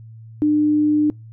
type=tone; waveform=sine; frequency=300 Hz; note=D4; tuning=37 cents sharp; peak=-13 dBFS; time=0.42-1.1 s; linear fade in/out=0 ms; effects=noise-tail reverb RT60 0.2 s tail -25 dB re dry + added 112 Hz sine -37 dBFS peak until 1.32 s